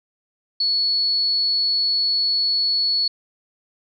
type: tone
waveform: sine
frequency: 4400 Hz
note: C#8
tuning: 14 cents flat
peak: -17 dBFS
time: 0.6-3.08 s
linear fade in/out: 5 ms
effects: none